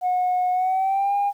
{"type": "tone with pitch glide", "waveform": "sine", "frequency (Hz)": [728, 807.8], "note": ["F#5", "G#5"], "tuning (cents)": [-28, -48], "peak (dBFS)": -17, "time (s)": [0.01, 1.33], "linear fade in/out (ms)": 50, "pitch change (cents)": 180, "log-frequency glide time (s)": [0.52, 1.15], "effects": ["tanh soft clip ceiling -16 dBFS", "9-bit"]}